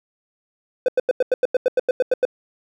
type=tone bursts; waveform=triangle; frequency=506 Hz; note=B4; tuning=42 cents sharp; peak=-11 dBFS; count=13; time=0.86-2.252 s; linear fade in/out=2 ms; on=24 ms; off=90 ms; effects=none